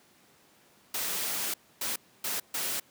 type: noise bursts at uneven times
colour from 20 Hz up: white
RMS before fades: -32 dBFS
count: 4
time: 0.94-1.54 / 1.81-1.96 / 2.24-2.4 / 2.54-2.8 s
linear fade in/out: 5 ms
effects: pink hiss -61 dBFS RMS until 2.9 s + high-pass 150 Hz 12 dB/octave